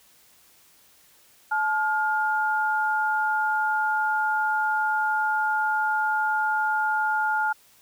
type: tone pair together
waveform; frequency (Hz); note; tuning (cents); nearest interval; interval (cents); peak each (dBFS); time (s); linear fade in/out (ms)
sine; 862.3 / 1415; A5 / F6; -35 / +22; major sixth; 857; -24; 1.51-7.53; 10
effects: white hiss -57 dBFS RMS until 7.81 s